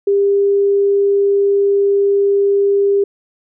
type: tone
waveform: sine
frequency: 399.9 Hz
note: G4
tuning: 35 cents sharp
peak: -10 dBFS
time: 0.07-3.04 s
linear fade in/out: 5 ms
effects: none